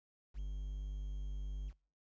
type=tone with quantisation; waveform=triangle; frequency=49.48 Hz; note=G1; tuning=17 cents sharp; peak=-36 dBFS; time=0.34-1.73 s; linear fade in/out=50 ms; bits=11; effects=noise-tail reverb RT60 0.4 s tail -25 dB re dry + resampled to 16000 Hz